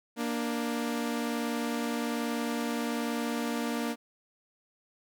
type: tone pair together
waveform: sawtooth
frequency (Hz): 234.4 / 295.6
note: A#3 / D4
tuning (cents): +10 / +11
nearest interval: major third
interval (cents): 401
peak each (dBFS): -27 / -31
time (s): 0.16-3.96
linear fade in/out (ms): 50
effects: none